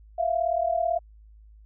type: tone pair together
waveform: sine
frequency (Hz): 660.4 / 698.5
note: E5 / F5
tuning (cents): +3 / 0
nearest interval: minor second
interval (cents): 97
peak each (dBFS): -25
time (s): 0.18-0.99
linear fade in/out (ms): 10
effects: added 53 Hz sine -48 dBFS peak until 1.65 s